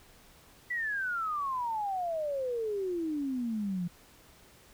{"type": "exponential sweep", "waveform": "sine", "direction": "down", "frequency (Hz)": [1986, 170], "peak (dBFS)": -30, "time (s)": [0.7, 3.88], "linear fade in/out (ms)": 10, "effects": ["pink hiss -58 dBFS RMS until 4.73 s"]}